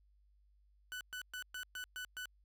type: tone bursts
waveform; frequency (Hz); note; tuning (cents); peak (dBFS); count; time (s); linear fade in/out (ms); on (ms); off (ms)
30% pulse; 1493; F#6; +15; -39; 7; 0.92-2.256; 0; 88; 120
effects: added 50 Hz sine -66 dBFS peak until 2.44 s